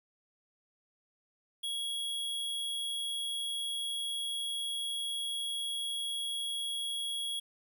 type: tone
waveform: square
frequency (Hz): 3322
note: G#7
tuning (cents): 0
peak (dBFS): -34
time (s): 1.63-7.4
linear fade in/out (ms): 10
effects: 11-bit